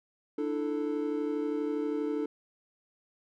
triangle chord, D suspended second, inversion none, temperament equal with one note detuned, 297.2 / 329.6 / 440 Hz, D4 / E4 / A4, +21 / 0 / 0 cents, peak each -30 / -35 / -31 dBFS, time 0.38-2.26 s, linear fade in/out 5 ms, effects none

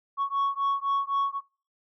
sine beating tone pair, 1108.7 / 1112.6 Hz, C#6 / C#6, 0 / +6 cents, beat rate 3.9 Hz, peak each -25 dBFS, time 0.17-1.41 s, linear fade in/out 50 ms, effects noise-tail reverb RT60 0.4 s tail -24 dB re dry + tanh soft clip ceiling -21 dBFS

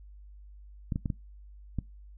clicks, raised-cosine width 5 ms, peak -18 dBFS, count 5, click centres 0.922 / 0.959 / 1.058 / 1.102 / 1.787 s, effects noise-tail reverb RT60 0.2 s tail -21 dB re dry + added 50 Hz sine -47 dBFS peak until 2.17 s

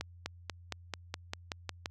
accelerating click train, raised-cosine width 0.2 ms, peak -18 dBFS, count 10, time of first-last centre 0.01-1.859 s, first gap 250 ms, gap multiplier 0.95, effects added 87 Hz sine -51 dBFS peak until 1.9 s

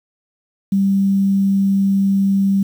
sine tone with quantisation, 196 Hz, G3, in tune, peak -12 dBFS, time 0.72-2.63 s, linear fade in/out 5 ms, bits 7, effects none

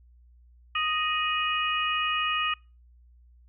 harmonic tone with a mistuned harmonic, 622.3 Hz, D#5, in tune, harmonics 2 / 3 / 4 / 5, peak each -28 / -34 / -30 / -31 dBFS, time 0.75-2.54 s, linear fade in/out 5 ms, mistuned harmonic 5, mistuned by -120 cents, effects noise-tail reverb RT60 0.3 s tail -26 dB re dry + added 60 Hz sine -53 dBFS peak until 3.48 s

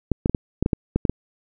clicks, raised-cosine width 3 ms, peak -6 dBFS, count 10, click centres 0.117 / 0.259 / 0.296 / 0.348 / 0.626 / 0.661 / 0.732 / 0.96 / 1.052 / 1.096 s, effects none

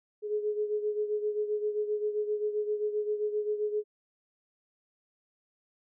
sine beating tone pair, 420 / 427.6 Hz, G#4 / A4, +19 / -49 cents, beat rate 7.6 Hz, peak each -29 / -35 dBFS, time 0.22-3.84 s, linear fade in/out 50 ms, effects none

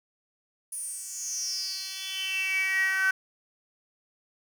10% pulse tone with high-pass filter sweep, 381.4 Hz, G4, 47 cents flat, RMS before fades -30 dBFS, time 0.72-3.11 s, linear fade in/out 5 ms, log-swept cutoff 10000 to 1500 Hz, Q 8.8, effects none

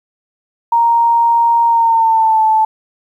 sine tone with pitch glide, 932.3 to 874.9 Hz, A#5 to A5, 0 to -10 cents, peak -8 dBFS, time 0.72-2.65 s, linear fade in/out 5 ms, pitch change -110 cents, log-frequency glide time 1.66-2.43 s, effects 8-bit

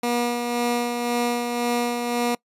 15% pulse tone with tremolo, 240.2 Hz, B3, 48 cents flat, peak -14 dBFS, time 0.03-2.35 s, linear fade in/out 5 ms, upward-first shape sine, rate 1.9 Hz, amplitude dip 40%, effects noise-tail reverb RT60 0.1 s tail -24 dB re dry + resampled to 32000 Hz

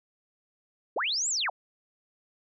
sine linear two-way sweep, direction up then down, 289.4 to 7900 to 521 Hz, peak -26 dBFS, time 0.96-1.5 s, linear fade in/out 5 ms, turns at 1.29 s, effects none

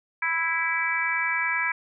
harmonic tone, 329.8 Hz, E4, 1 cent sharp, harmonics 3 / 4 / 5 / 6 / 7, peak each -31 / -34 / -28 / -30 / -27 dBFS, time 0.22-1.72 s, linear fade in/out 5 ms, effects none

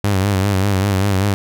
sawtooth tone with vibrato, 98 Hz, G2, in tune, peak -10 dBFS, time 0.04-1.34 s, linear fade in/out 0 ms, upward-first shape sine, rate 5.1 Hz, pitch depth 78 cents each way, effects none

